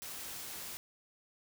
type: noise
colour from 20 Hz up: white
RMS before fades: -44 dBFS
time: 0.02-0.77 s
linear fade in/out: 0 ms
effects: none